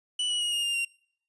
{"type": "tone with pitch steps", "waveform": "45% pulse", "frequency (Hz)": [2965, 2924, 2884, 2844, 2805, 2766], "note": ["F#7", "F#7", "F#7", "F7", "F7", "F7"], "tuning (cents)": [3, -21, -45, 31, 7, -17], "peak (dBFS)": -26, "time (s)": [0.19, 0.85], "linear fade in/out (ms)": 5, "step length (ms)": 110, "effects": ["noise-tail reverb RT60 0.6 s tail -25 dB re dry", "resampled to 24000 Hz"]}